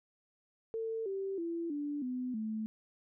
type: tone with pitch steps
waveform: sine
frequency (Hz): 449.1 / 388.7 / 336.4 / 291.2 / 252 / 218.2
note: A4 / G4 / E4 / D4 / B3 / A3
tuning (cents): +35 / -15 / +35 / -15 / +35 / -14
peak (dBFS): -34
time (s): 0.74-2.66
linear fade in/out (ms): 0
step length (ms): 320
effects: none